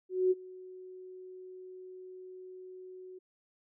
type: tone with ADSR envelope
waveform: sine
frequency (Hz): 370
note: F#4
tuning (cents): 0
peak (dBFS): -22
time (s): 0.09-3.19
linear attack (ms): 220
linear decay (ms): 31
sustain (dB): -23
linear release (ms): 12
effects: none